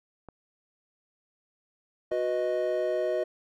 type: clicks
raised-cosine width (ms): 1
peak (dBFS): -30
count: 2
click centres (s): 0.287 / 2.118
type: chord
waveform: triangle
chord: B major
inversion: second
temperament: equal with one note detuned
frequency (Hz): 366 / 493.9 / 622.3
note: F#4 / B4 / D#5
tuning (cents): -19 / 0 / 0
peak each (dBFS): -29 / -30 / -26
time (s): 2.11-3.24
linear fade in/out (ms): 10
effects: none